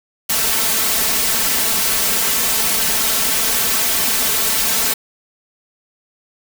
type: noise with comb filter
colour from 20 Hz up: white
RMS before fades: -17 dBFS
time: 0.29-4.94 s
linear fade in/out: 10 ms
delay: 4.5 ms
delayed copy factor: +0.7
effects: none